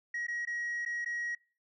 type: tone with dropouts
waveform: sine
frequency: 1900 Hz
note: A#6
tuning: 33 cents sharp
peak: -31 dBFS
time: 0.14-1.35 s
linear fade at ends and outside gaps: 5 ms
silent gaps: 0.268-0.282 / 0.452-0.472 / 0.851-0.86 / 1.047-1.059 s
effects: noise-tail reverb RT60 0.4 s tail -25 dB re dry + tanh soft clip ceiling -31 dBFS